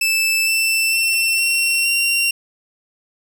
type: tone with pitch steps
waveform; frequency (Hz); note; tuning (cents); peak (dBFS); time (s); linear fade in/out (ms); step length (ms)
sawtooth; 2637 / 2666 / 2696 / 2725 / 2755; E7 / E7 / E7 / F7 / F7; 0 / +19 / +38 / -43 / -24; -12; 0.01-2.31; 5; 460
effects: none